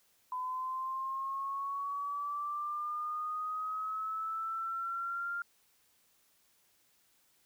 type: linear sweep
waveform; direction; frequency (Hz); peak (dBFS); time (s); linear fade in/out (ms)
sine; up; 1006 to 1400; -34; 0.32-5.42; 2
effects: white hiss -70 dBFS RMS until 7.45 s